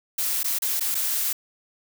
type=noise with dropouts; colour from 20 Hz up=blue; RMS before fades=-25 dBFS; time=0.18-1.33 s; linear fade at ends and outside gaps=5 ms; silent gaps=0.432-0.443 / 0.587-0.62 / 0.798-0.807 / 0.946-0.951 s; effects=none